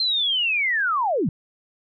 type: linear sweep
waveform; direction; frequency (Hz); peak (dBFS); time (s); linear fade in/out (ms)
sine; down; 4186 to 125.8; -19; 0-1.29; 2
effects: none